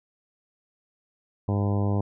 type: harmonic tone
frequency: 101.1 Hz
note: G#2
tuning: 46 cents flat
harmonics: 1 / 2 / 3 / 4 / 5 / 6 / 7 / 8 / 9 / 10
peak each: -23 / -29 / -33 / -35 / -37 / -39 / -40 / -41 / -42 / -43 dBFS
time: 1.48-2.01 s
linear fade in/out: 5 ms
effects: none